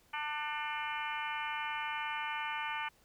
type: harmonic tone with a mistuned harmonic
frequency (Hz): 298.1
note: D4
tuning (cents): +26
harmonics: 3 / 4 / 5 / 6 / 7 / 8 / 9 / 10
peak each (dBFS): -39 / -43 / -43 / -45 / -45 / -43 / -52 / -46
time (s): 0.13-2.89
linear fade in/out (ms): 10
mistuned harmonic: 7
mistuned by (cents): +49
effects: pink hiss -67 dBFS RMS until 3.04 s